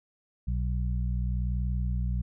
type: harmonic tone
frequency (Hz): 61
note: B1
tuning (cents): -21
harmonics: 1 / 2 / 3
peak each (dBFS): -27 / -33 / -37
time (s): 0.47-2.22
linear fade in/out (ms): 10
effects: none